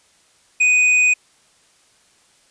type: tone with hard clipping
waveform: triangle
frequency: 2489 Hz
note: D#7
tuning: in tune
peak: -13 dBFS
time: 0.6-1.14 s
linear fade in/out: 10 ms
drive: 10 dB
effects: white hiss -56 dBFS RMS until 2.5 s + resampled to 22050 Hz